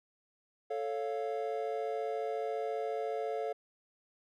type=chord; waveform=triangle; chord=A augmented; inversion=none; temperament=equal; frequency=440 / 554.4 / 698.5 Hz; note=A4 / C#5 / E#5; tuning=0 / 0 / 0 cents; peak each=-34 / -37 / -36 dBFS; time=0.7-3.53 s; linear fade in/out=10 ms; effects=none